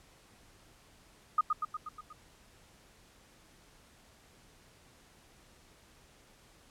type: tone with echo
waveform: sine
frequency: 1240 Hz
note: D#6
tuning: 6 cents flat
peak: -22 dBFS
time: 1.38-1.41 s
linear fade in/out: 5 ms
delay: 120 ms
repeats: 6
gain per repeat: -4 dB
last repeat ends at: 2.13 s
effects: pink hiss -61 dBFS RMS until 6.7 s + low-pass 11000 Hz 12 dB/octave